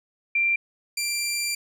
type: tone pair in turn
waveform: sine / 15% pulse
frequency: 2366 / 2366 Hz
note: D7 / D7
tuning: +12 / +12 cents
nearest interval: unison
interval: 0 cents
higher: neither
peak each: -19 / -18 dBFS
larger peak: second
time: 0.35-0.56 / 0.97-1.55 s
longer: second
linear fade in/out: 5 ms
effects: none